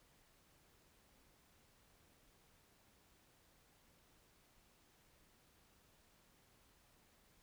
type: silence
effects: pink hiss -71 dBFS RMS until 7.42 s